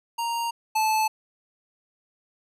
square tone pair in turn, 932.3 / 871.4 Hz, A#5 / A5, 0 / -17 cents, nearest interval minor second, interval 117 cents, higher first, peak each -26 / -21 dBFS, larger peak second, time 0.18-0.51 / 0.75-1.08 s, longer neither, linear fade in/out 10 ms, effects resampled to 32000 Hz

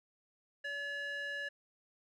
square tone with band-pass filter, 570 Hz, C#5, 48 cents sharp, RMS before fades -40 dBFS, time 0.64-1.49 s, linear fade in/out 10 ms, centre 2000 Hz, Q 5.3, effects none

